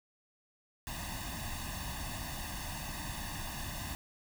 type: noise with comb filter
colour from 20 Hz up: pink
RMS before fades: -40 dBFS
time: 0.87-3.95 s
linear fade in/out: 0 ms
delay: 1.1 ms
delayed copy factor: +0.9
effects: none